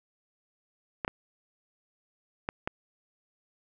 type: clicks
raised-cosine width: 0.5 ms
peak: -15 dBFS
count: 4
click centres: 1.048 / 1.079 / 2.489 / 2.675 s
effects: none